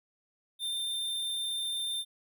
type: tone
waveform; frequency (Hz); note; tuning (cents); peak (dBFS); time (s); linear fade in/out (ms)
square; 3593; A7; +36; -32; 0.59-2.05; 50
effects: none